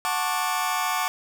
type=chord; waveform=sawtooth; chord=D major seventh; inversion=first; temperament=just; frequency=734.2 / 881 / 1101.2 / 1174.7 Hz; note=F#5 / A5 / C#6 / D6; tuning=-14 / +2 / -12 / 0 cents; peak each=-25 dBFS; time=0.05-1.08 s; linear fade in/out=0 ms; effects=none